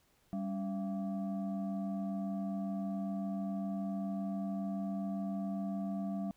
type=tone with frequency modulation; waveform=sine; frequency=196.9 Hz; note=G3; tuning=8 cents sharp; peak=-34 dBFS; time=0.33-6.31 s; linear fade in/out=0 ms; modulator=481 Hz; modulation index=0.7; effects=pink hiss -71 dBFS RMS until 6.36 s